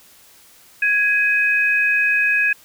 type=tone pair together; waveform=sine; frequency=1661.2 / 2521 Hz; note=G#6 / D#7; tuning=0 / +22 cents; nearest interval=perfect fifth; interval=722 cents; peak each=-17 dBFS; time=0.82-2.53 s; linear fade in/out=5 ms; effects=white hiss -49 dBFS RMS until 2.64 s